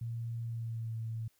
sine tone with pitch glide, 116.1 to 112.79 Hz, A#2 to A2, -7 to +43 cents, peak -35 dBFS, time 0.01-1.28 s, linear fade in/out 5 ms, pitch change -50 cents, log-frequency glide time 0.43-0.96 s, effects white hiss -72 dBFS RMS until 1.39 s

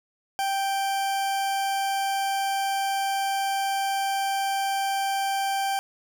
40% pulse tone, 784 Hz, G5, in tune, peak -23 dBFS, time 0.39-5.79 s, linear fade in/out 0 ms, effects none

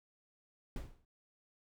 brown noise with exponential decay, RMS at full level -36 dBFS, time 0.76-1.05 s, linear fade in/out 2 ms, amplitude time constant 62 ms, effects none

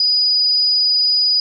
sine tone, 4939 Hz, D#8, 14 cents flat, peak -12 dBFS, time 0-1.4 s, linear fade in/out 2 ms, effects none

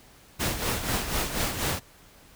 pink noise with tremolo, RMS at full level -26 dBFS, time 0.39-1.8 s, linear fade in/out 20 ms, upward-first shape sine, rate 4.1 Hz, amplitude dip 60%, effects pink hiss -54 dBFS RMS until 2.35 s

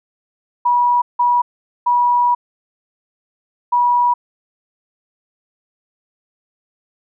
sine tone bursts at uneven times, 970 Hz, B5, 31 cents flat, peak -11 dBFS, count 4, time 0.65-1.02 / 1.19-1.42 / 1.86-2.35 / 3.72-4.14 s, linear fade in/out 10 ms, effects none

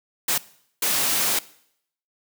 white noise bursts at uneven times, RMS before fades -22 dBFS, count 2, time 0.28-0.38 / 0.82-1.39 s, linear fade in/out 5 ms, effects noise-tail reverb RT60 0.7 s tail -20 dB re dry + high-pass 150 Hz 12 dB/octave

